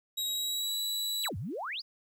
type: tone with pitch glide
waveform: sawtooth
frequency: 3823 to 3930 Hz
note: A#7 to B7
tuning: +43 to -9 cents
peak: -28 dBFS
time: 0.17-1.29 s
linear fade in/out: 10 ms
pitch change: +48 cents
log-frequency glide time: 0.3-0.79 s
type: exponential two-way sweep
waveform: sine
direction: down then up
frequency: 5274 to 83.3 to 5274 Hz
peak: -34 dBFS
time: 1.22-1.82 s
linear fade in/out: 20 ms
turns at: 1.37 s
effects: 11-bit